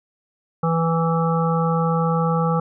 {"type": "harmonic tone", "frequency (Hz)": 164.9, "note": "E3", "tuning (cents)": 1, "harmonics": [1, 3, 5, 7, 8], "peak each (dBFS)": [-19, -24, -26, -27, -28], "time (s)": [0.63, 2.6], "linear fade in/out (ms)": 5, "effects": []}